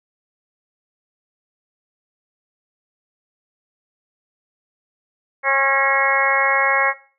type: harmonic tone with a mistuned harmonic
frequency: 272.2 Hz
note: C#4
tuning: 31 cents flat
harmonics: 2 / 3 / 4 / 5 / 6 / 7 / 8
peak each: -22 / -24 / -22 / -26 / -23 / -22 / -20 dBFS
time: 5.43-6.94 s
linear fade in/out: 50 ms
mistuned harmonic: 6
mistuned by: +18 cents
effects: noise-tail reverb RT60 0.4 s tail -18 dB re dry